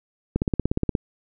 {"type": "click train", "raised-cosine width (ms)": 3, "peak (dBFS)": -8, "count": 11, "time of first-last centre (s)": [0.36, 0.952], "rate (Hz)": 16.9, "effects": []}